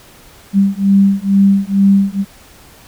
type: beating tone pair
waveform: sine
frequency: 196 / 198.2 Hz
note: G3 / G3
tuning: 0 / +19 cents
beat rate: 2.2 Hz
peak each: -11 dBFS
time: 0.53-2.25 s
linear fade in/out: 50 ms
effects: pink hiss -42 dBFS RMS until 2.87 s